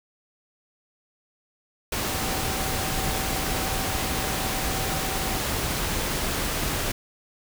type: tone in noise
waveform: sine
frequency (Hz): 766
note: G5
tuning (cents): -40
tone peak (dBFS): -35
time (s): 2.1-5.41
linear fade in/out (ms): 5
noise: pink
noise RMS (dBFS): -27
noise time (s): 1.92-6.92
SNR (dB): -11
effects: none